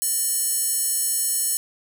square tone with high-pass filter, 603 Hz, D5, 46 cents sharp, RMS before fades -23 dBFS, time 0.02-1.57 s, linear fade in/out 0 ms, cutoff 8900 Hz, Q 2.6, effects none

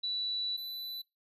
sine / square tone pair in turn, 3951 / 3983 Hz, B7 / B7, 0 / +14 cents, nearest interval unison, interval 14 cents, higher second, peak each -31 / -39 dBFS, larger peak first, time 0.03-0.57 / 0.57-1.02 s, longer first, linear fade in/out 10 ms, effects noise-tail reverb RT60 0.3 s tail -25 dB re dry + resampled to 32000 Hz

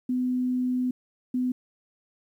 sine tone bursts at uneven times, 251.7 Hz, B3, 33 cents sharp, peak -23 dBFS, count 2, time 0.09-0.91 / 1.34-1.52 s, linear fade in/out 5 ms, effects 10-bit

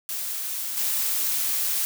blue noise with level steps, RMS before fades -30 / -25 dBFS, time 0.09-1.85 s, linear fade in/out 0 ms, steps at 0.77 s, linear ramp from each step 2 ms, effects none

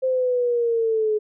sine linear sweep, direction down, 523.3 to 422.5 Hz, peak -18 dBFS, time 0.02-1.19 s, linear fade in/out 20 ms, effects none

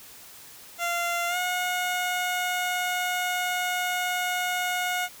15% pulse tone with pitch glide, 691 to 723.7 Hz, F5 to F#5, -19 to -39 cents, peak -19 dBFS, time 0.78-5.09 s, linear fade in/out 50 ms, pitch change +80 cents, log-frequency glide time 1.28-1.37 s, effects white hiss -47 dBFS RMS until 5.2 s

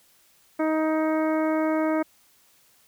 harmonic tone, 314 Hz, D#4, 16 cents sharp, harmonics 1 / 2 / 3 / 4 / 5 / 6 / 7, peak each -23 / -26 / -33 / -34 / -38 / -42 / -39 dBFS, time 0.59-2.03 s, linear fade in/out 10 ms, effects white hiss -60 dBFS RMS until 2.87 s

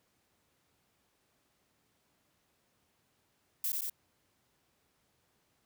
violet noise with echo, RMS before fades -33 dBFS, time 3.64-3.72 s, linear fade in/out 2 ms, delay 89 ms, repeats 2, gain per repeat -2 dB, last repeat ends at 3.898 s, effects pink hiss -74 dBFS RMS until 5.65 s + high-pass 80 Hz 12 dB/octave

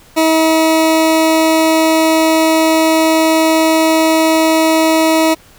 20% pulse tone, 320.3 Hz, E4, 50 cents flat, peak -4 dBFS, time 0.16-5.35 s, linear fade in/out 20 ms, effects pink hiss -44 dBFS RMS until 5.58 s

